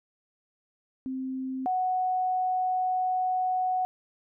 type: tone pair in turn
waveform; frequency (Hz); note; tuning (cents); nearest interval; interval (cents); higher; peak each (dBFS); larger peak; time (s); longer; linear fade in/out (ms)
sine; 261.6 / 739.9; C4 / F#5; 0 / 0; octave + tritone; 1800; second; -30 / -24; second; 1.06-1.66 / 1.66-3.85; second; 0
effects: none